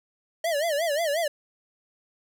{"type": "tone with vibrato", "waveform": "square", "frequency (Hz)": 622.3, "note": "D#5", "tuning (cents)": 0, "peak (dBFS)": -24, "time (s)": [0.44, 1.28], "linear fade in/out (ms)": 5, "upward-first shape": "sine", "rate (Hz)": 5.6, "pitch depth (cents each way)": 170, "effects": []}